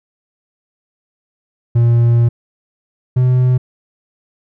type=tone pair in turn; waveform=triangle; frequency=118 / 126.55 Hz; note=A#2 / B2; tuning=+22 / +43 cents; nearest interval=minor second; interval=121 cents; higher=second; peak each=-6 / -7 dBFS; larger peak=first; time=1.75-2.29 / 3.16-3.58 s; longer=first; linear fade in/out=10 ms; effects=none